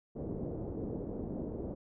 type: low-pass noise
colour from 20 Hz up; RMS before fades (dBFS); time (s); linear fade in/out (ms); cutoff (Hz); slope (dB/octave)
white; -39; 0.15-1.75; 20; 460; 24
effects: none